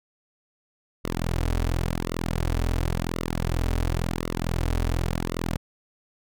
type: tone with flanger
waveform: sawtooth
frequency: 42.17 Hz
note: E1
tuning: 40 cents sharp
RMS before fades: -26 dBFS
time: 1.04-5.57 s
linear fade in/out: 10 ms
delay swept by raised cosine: 1.2 to 5.9 ms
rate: 0.93 Hz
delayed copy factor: -0.85
effects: none